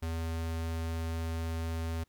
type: tone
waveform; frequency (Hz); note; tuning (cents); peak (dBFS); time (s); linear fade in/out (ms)
square; 82; E2; -9; -33; 0.02-2.04; 10
effects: pink hiss -75 dBFS RMS until 2.08 s